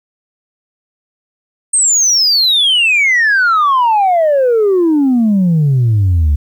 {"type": "exponential sweep", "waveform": "sine", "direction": "down", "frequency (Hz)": [8620, 69.9], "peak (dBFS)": -6, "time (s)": [1.73, 6.36], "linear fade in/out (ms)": 10, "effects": ["tanh soft clip ceiling -6 dBFS", "8-bit"]}